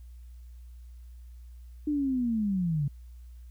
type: linear sweep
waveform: sine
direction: down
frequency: 303.1 to 136.3 Hz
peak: -25 dBFS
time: 1.87-2.88 s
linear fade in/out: 5 ms
effects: added 60 Hz sine -44 dBFS peak until 3.5 s + white hiss -70 dBFS RMS until 3.5 s